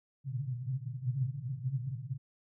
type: band-pass noise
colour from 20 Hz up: pink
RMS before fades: -36 dBFS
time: 0.24-2.18 s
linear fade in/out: 50 ms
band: 120 to 140 Hz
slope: 96 dB/octave
effects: none